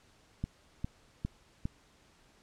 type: click train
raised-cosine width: 5 ms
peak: -21 dBFS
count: 4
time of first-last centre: 0.44-1.655 s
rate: 2.47 Hz
effects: pink hiss -64 dBFS RMS until 2.42 s + low-pass 8000 Hz 12 dB/octave